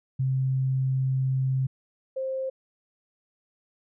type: tone pair in turn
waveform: sine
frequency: 131.9 / 527.6 Hz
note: C3 / C5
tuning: +14 / +14 cents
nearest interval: 2 octaves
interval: 2400 cents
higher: second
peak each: -22 / -27 dBFS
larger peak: first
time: 0.19-1.67 / 2.16-2.5 s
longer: first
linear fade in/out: 10 ms
effects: none